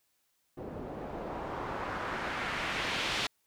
white noise with low-pass filter sweep, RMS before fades -36 dBFS, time 0.57-3.27 s, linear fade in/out 5 ms, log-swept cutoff 410 to 3600 Hz, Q 1.2, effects white hiss -75 dBFS RMS until 3.46 s

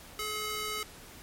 square tone with high-pass filter, 426.5 Hz, G#4, 46 cents sharp, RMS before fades -35 dBFS, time 0.19-0.83 s, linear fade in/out 2 ms, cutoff 1100 Hz, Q 0.51, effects pink hiss -50 dBFS RMS until 1.22 s + MP3 64 kbps

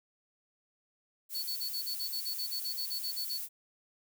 violet noise, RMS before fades -39 dBFS, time 1.29-3.49 s, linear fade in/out 50 ms
sine tone bursts, 4435 Hz, C#8, in tune, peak -34 dBFS, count 16, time 1.34-3.384 s, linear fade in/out 20 ms, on 94 ms, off 36 ms
effects none

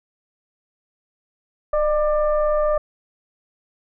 sine tone with frequency modulation, 604 Hz, D5, 48 cents sharp, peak -16 dBFS, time 1.73-2.78 s, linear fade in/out 5 ms, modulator 586 Hz, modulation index 0.72, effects none

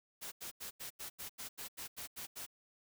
white noise bursts, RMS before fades -45 dBFS, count 12, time 0.21-2.465 s, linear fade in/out 20 ms, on 110 ms, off 85 ms, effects none

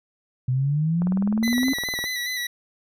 sine exponential sweep, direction up, 124.6 to 271.5 Hz, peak -19 dBFS, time 0.48-1.73 s, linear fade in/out 5 ms
click train, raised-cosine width 1 ms, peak -20 dBFS, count 21, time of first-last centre 1.02-2.04 s, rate 19.6 Hz
25% pulse tone with vibrato, 1975.5 Hz, B6, in tune, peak -22 dBFS, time 1.43-2.47 s, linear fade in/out 5 ms, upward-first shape square, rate 4.8 Hz, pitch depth 31 cents each way
effects none

